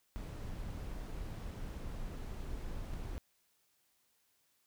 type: noise with dropouts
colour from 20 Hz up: brown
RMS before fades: -42 dBFS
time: 0.16-3.18 s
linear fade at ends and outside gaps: 0 ms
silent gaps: 2.935-2.939 s
effects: white hiss -75 dBFS RMS until 4.66 s